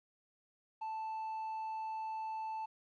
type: tone with quantisation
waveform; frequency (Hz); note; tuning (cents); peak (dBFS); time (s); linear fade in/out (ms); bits
triangle; 880; A5; 0; -36; 0.81-2.66; 10; 11
effects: low-pass 4000 Hz 12 dB/octave